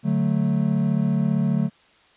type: chord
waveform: triangle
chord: D major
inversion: none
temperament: equal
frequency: 146.83 / 185 / 220 Hz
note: D3 / F#3 / A3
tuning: 0 / 0 / 0 cents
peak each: -21 dBFS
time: 0.03-1.7 s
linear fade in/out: 50 ms
effects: white hiss -56 dBFS RMS until 2.16 s + resampled to 8000 Hz